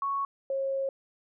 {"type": "tone pair in turn", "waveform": "sine", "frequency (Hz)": [1108.7, 541.7], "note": ["C#6", "C#5"], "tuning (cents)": [0, -40], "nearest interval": "octave", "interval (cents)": 1240, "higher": "first", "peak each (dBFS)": -27, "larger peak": "neither", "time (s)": [[0.02, 0.25], [0.5, 0.89]], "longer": "second", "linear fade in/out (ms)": 2, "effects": []}